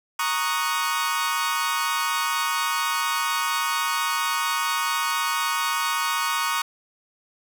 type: chord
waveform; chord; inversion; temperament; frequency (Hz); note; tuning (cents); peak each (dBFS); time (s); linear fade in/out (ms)
sawtooth; D# minor seventh; second; equal; 932.3 / 1108.7 / 1244.5 / 1480; A#5 / C#6 / D#6 / F#6; 0 / 0 / 0 / 0; -25 / -23 / -24 / -27; 0.19-6.62; 5
effects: none